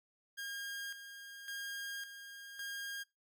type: tone with tremolo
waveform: sawtooth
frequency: 1618 Hz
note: G#6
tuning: 46 cents flat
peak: -37 dBFS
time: 0.37-3.04 s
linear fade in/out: 20 ms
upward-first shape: square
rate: 0.9 Hz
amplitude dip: 60%
effects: noise-tail reverb RT60 0.2 s tail -23 dB re dry